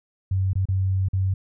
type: tone with dropouts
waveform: sine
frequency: 95.1 Hz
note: F#2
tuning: 48 cents sharp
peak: -19 dBFS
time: 0.31-1.34 s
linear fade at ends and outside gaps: 5 ms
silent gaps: 0.533-0.554 / 0.655-0.686 / 1.086-1.132 s
effects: none